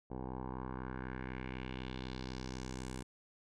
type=tone with low-pass filter sweep; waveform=10% pulse; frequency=64 Hz; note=C2; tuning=38 cents flat; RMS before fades=-43 dBFS; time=0.1-3.03 s; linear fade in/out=10 ms; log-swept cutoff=690 to 9200 Hz; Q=2.4; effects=none